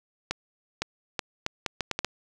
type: accelerating click train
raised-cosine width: 0.2 ms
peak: -10 dBFS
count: 9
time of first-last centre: 0.31-2.047 s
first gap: 510 ms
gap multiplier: 0.73
effects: none